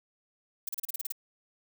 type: noise bursts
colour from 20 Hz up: violet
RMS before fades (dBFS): -33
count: 9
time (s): 0.67-1.122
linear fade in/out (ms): 5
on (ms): 20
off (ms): 34
effects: none